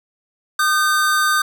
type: tone pair together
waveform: square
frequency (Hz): 1220 / 1542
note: D#6 / G6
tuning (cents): -34 / -29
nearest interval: major third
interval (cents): 405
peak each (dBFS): -18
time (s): 0.59-1.42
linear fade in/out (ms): 5
effects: none